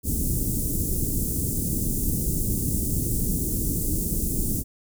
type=band-stop noise; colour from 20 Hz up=pink; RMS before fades=-25 dBFS; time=0.03-4.64 s; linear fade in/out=50 ms; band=330 to 8000 Hz; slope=24 dB/octave; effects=none